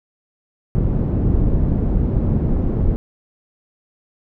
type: low-pass noise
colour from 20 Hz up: pink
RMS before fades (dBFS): -17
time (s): 0.75-2.96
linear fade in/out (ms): 0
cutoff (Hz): 270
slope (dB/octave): 12
effects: none